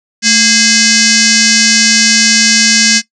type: tone with frequency modulation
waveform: sine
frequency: 220 Hz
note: A3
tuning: in tune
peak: -5 dBFS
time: 0.22-3.02 s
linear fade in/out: 50 ms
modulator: 926 Hz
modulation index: 7.1
effects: noise-tail reverb RT60 0.1 s tail -18 dB re dry